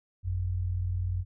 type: tone pair together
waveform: sine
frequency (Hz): 51.37 / 91.6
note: G#1 / F#2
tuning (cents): -18 / -17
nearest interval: minor seventh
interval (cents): 1001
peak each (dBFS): -34 / -28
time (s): 0.23-1.25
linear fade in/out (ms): 50
effects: none